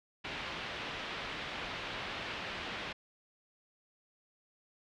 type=low-pass noise; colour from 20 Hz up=white; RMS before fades=-41 dBFS; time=0.24-2.93 s; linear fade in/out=10 ms; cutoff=3400 Hz; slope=24 dB/octave; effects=none